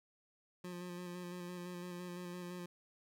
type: tone with vibrato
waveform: 25% pulse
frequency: 177.6 Hz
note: F3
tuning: 29 cents sharp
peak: -40 dBFS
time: 0.64-2.66 s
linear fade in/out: 5 ms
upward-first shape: square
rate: 5.9 Hz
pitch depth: 19 cents each way
effects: none